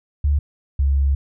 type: tone pair in turn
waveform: sine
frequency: 72.3 / 69.14 Hz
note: D2 / C#2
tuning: -27 / -4 cents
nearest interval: minor second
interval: 77 cents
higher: first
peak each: -14 dBFS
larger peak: neither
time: 0.24-0.39 / 0.79-1.15 s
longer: second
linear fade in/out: 5 ms
effects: none